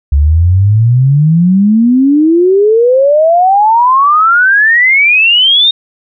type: exponential sweep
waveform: sine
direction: up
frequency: 68.5 to 3729 Hz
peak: -4 dBFS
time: 0.12-5.71 s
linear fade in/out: 5 ms
effects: none